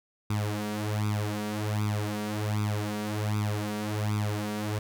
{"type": "tone with flanger", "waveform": "sawtooth", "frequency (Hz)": 105.3, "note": "G#2", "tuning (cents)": 24, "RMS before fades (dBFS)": -30, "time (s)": [0.3, 4.79], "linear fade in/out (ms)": 5, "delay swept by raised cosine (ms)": [0.82, 4.32], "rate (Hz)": 1.3, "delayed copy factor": 0.9, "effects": []}